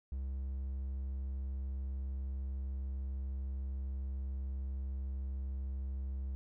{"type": "tone", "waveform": "triangle", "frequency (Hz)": 66.6, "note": "C2", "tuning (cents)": 31, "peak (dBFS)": -34, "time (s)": [0.12, 6.35], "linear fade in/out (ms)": 0, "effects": []}